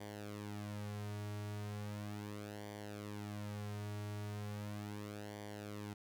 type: tone with flanger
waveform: sawtooth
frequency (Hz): 103.83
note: G#2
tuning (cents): 0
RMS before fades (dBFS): -45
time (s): 0-5.94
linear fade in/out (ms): 10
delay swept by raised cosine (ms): 0.75 to 3.95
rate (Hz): 0.37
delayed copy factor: -0.7
effects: none